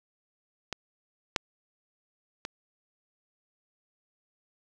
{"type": "clicks", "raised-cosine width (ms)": 0.2, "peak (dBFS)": [-15, -7, -17], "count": 3, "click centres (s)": [0.727, 1.362, 2.451], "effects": []}